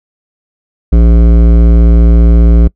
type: tone with hard clipping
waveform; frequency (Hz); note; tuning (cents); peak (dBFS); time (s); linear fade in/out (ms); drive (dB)
sine; 57.4; A#1; -26; -4; 0.92-2.68; 10; 14
effects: noise-tail reverb RT60 0.1 s tail -24 dB re dry